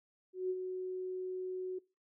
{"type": "tone with ADSR envelope", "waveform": "sine", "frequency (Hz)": 370, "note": "F#4", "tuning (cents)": 0, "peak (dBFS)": -30, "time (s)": [0.33, 1.79], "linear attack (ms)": 170, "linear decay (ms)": 47, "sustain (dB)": -6, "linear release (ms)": 9, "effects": ["noise-tail reverb RT60 0.3 s tail -23 dB re dry"]}